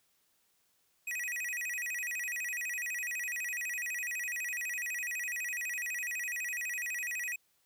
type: tone with vibrato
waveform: square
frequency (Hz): 2206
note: C#7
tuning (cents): -9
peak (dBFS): -35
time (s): 1.07-7.36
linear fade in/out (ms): 5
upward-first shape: square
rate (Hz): 12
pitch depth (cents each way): 230
effects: white hiss -73 dBFS RMS until 7.65 s